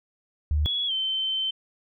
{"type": "tone", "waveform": "sine", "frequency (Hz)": 75.1, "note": "D2", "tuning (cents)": 39, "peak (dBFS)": -20, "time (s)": [0.51, 0.66], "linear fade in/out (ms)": 0}
{"type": "tone with pitch glide", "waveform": "sine", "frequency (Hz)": [3369, 3089], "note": ["G#7", "G7"], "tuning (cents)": [24, -26], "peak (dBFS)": -24, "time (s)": [0.65, 1.51], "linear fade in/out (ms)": 10, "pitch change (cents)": -150, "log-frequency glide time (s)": [0.87, 0.92]}
{"effects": []}